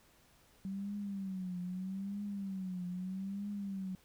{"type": "tone with vibrato", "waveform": "sine", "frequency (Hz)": 191, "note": "G3", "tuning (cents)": -45, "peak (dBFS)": -37, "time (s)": [0.65, 3.95], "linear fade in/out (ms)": 0, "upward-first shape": "triangle", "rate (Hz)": 0.79, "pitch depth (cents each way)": 130, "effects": ["pink hiss -66 dBFS RMS until 4.04 s"]}